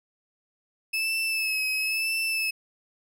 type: tone with vibrato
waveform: 35% pulse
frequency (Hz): 2605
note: E7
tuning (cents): -21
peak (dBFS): -23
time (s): 0.93-2.51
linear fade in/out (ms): 10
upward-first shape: sine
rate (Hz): 0.99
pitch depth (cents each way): 37
effects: none